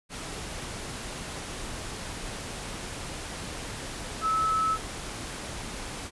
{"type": "tone in noise", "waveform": "sine", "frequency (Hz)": 1300, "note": "E6", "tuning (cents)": -24, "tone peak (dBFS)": -23, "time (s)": [4.21, 4.78], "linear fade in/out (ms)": 50, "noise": "pink", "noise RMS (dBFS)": -37, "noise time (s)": [0.09, 6.11], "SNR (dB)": 11, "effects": ["resampled to 24000 Hz"]}